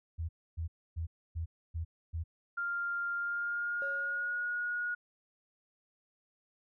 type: tone bursts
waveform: sine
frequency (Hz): 82.41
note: E2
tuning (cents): 0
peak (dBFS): -33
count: 6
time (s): 0.18-2.24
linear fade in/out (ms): 20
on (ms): 110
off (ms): 280
type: tone with pitch glide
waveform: sine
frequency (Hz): 1396.9 to 1446.2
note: F6 to F#6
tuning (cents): 0 to -40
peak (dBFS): -32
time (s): 2.57-4.95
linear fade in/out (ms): 10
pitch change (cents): +60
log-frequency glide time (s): 3.15-4.31
type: tone with exponential decay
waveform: triangle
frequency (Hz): 554.4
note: C#5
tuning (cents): 0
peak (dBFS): -37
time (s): 3.82-4.79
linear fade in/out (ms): 0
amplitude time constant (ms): 210
effects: none